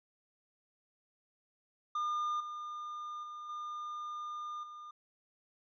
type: tone with level steps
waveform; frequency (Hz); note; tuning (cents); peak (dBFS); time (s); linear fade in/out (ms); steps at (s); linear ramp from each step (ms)
triangle; 1209; D6; +50; -30 / -38 / -41 / -37 / -44; 1.95-4.91; 5; 2.4 / 3.23 / 3.49 / 4.63; 5
effects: resampled to 16000 Hz